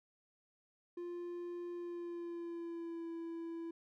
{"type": "tone with pitch glide", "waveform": "triangle", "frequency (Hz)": [349.2, 333], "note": ["F4", "E4"], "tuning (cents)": [0, 18], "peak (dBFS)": -39, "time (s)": [0.97, 3.71], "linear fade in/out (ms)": 5, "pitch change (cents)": -82, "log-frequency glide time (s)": [1.74, 3.09], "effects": []}